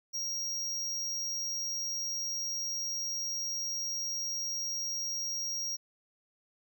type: tone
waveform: square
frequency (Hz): 5630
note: F8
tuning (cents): +13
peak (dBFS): -33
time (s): 0.13-5.77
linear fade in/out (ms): 20
effects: none